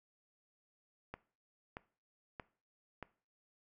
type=click train; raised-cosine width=0.5 ms; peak=-28 dBFS; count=4; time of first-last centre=1.14-3.027 s; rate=1.59 Hz; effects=noise-tail reverb RT60 0.4 s tail -19 dB re dry